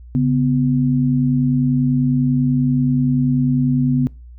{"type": "tone pair together", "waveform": "sine", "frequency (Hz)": [140.3, 250.5], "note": ["C#3", "B3"], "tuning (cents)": [21, 25], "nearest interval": "minor seventh", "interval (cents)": 1004, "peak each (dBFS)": -16, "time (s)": [0.15, 4.07], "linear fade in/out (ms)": 0, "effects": ["noise-tail reverb RT60 0.3 s tail -23 dB re dry", "added 60 Hz sine -36 dBFS peak until 4.38 s"]}